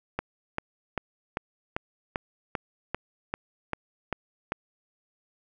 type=click train; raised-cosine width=0.5 ms; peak=-13 dBFS; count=12; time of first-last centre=0.19-4.521 s; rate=2.54 Hz; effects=none